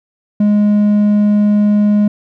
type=tone with hard clipping; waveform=sine; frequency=207.7 Hz; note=G#3; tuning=in tune; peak=-9 dBFS; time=0.4-2.08 s; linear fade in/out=5 ms; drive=3 dB; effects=none